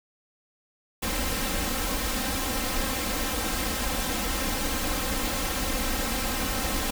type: noise with comb filter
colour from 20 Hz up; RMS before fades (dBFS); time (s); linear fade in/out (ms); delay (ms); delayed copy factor
pink; -28; 1.02-6.91; 10; 3.8; +0.85
effects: none